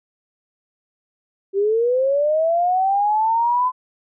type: linear sweep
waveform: sine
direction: up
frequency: 383.7 to 1021 Hz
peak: -15 dBFS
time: 1.53-3.72 s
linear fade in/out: 50 ms
effects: none